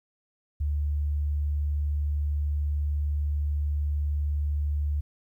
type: tone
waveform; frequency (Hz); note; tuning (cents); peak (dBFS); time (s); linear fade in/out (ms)
sine; 73.4; D2; 0; -24; 0.6-5.01; 10
effects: 11-bit